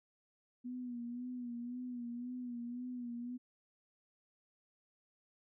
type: tone with vibrato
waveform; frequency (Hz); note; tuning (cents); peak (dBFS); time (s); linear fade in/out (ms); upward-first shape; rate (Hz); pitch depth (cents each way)
sine; 243.9; B3; -21; -40; 0.64-3.38; 20; sine; 1.9; 50
effects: none